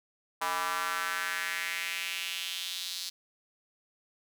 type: tone with high-pass filter sweep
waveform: square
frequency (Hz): 90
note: F#2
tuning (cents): -47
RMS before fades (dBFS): -34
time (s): 0.41-3.1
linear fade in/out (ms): 10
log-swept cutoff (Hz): 990 to 4400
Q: 2.8
effects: none

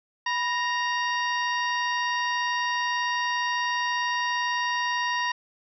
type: harmonic tone with a mistuned harmonic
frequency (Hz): 932.3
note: A#5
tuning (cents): 0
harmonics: 1 / 2 / 3 / 4 / 5 / 6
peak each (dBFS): -27 / -28 / -35 / -38 / -40 / -39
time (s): 0.26-5.32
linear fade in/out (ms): 5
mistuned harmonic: 1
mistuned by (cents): +91
effects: none

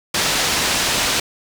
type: low-pass noise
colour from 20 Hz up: white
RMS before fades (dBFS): -19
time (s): 0.14-1.2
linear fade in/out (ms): 5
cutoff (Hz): 5900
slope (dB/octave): 12
effects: none

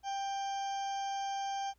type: harmonic tone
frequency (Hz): 789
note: G5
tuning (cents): +11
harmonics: 1 / 2 / 3 / 4 / 6 / 7 / 8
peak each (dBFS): -34 / -50 / -54 / -48 / -56 / -54 / -51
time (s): 0.03-1.74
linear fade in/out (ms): 50
effects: added 60 Hz sine -70 dBFS peak until 1.78 s + pink hiss -75 dBFS RMS until 1.78 s

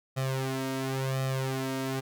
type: tone with flanger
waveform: sawtooth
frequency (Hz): 132.8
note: C3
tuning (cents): +26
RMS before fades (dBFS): -31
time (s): 0.16-2.01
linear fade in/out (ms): 20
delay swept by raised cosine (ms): 1.6 to 3.2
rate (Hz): 0.94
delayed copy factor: +0.9
effects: none

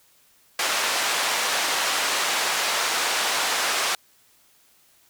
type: band-pass noise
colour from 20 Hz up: pink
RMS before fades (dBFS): -24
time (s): 0.59-3.95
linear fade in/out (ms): 2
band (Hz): 790 to 8300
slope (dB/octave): 12
effects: white hiss -59 dBFS RMS until 5.09 s

